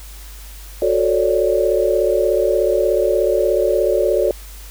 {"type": "chord", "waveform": "sine", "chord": "D major seventh", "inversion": "first", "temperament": "just", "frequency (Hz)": [367.1, 440.5, 550.6, 587.3], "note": ["F#4", "A4", "C#5", "D5"], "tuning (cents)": [-14, 2, -12, 0], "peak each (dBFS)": -19, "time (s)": [0.82, 4.31], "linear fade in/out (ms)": 2, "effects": ["added 50 Hz sine -34 dBFS peak until 4.7 s", "white hiss -41 dBFS RMS until 4.7 s"]}